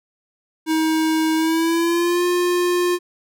square tone with pitch glide, 317.6 to 354.4 Hz, D#4 to F4, +36 to +25 cents, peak -17 dBFS, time 0.66-2.99 s, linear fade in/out 50 ms, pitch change +189 cents, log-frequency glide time 1.35-2.25 s, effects none

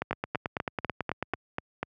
two click trains, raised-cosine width 0.5 ms, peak -14 / -14 dBFS, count 8 / 13, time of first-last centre 0.11-1.83 / 0.02-1.336 s, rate 4.07 / 9.12 Hz, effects high-pass 80 Hz 12 dB/octave

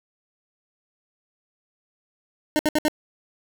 25% pulse tone bursts, 304.7 Hz, D#4, 36 cents flat, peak -14 dBFS, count 4, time 2.56-2.882 s, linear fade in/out 0 ms, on 31 ms, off 66 ms, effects none

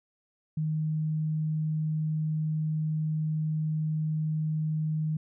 sine tone, 155.56 Hz, D#3, in tune, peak -26 dBFS, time 0.57-5.17 s, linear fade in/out 5 ms, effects none

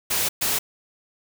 white noise bursts at uneven times, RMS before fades -23 dBFS, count 2, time 0.1-0.29 / 0.41-0.59 s, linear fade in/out 10 ms, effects none

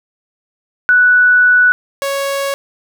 sine / sawtooth tone pair in turn, 1480 / 554.4 Hz, F#6 / C#5, 0 / 0 cents, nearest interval octave + perfect fourth, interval 1700 cents, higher first, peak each -6 / -12 dBFS, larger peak first, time 0.89-1.72 / 2.02-2.54 s, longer first, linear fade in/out 0 ms, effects none

